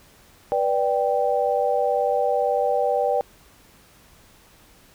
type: chord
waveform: sine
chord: G major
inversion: first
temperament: just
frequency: 490 / 588 / 784 Hz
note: B4 / D5 / G5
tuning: -14 / +2 / 0 cents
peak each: -23 dBFS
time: 0.52-3.21 s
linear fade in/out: 0 ms
effects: pink hiss -53 dBFS RMS until 4.94 s